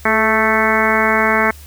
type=harmonic tone with a mistuned harmonic; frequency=220 Hz; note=A3; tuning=in tune; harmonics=1 / 2 / 3 / 4 / 5 / 6 / 7 / 8 / 9 / 10; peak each=-21 / -21 / -21 / -21 / -21 / -21 / -21 / -21 / -21 / -21 dBFS; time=0.05-1.51 s; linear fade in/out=5 ms; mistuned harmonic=2; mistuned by=-31 cents; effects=added 73 Hz sine -36 dBFS peak until 1.66 s + white hiss -43 dBFS RMS until 1.66 s